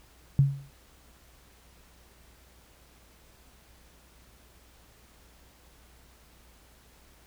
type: tone with exponential decay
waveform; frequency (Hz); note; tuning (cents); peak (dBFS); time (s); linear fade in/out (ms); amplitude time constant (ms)
sine; 138.59; C#3; 0; -14; 0.39-0.7; 0; 67
effects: added 60 Hz sine -59 dBFS peak until 7.26 s + pink hiss -59 dBFS RMS until 7.26 s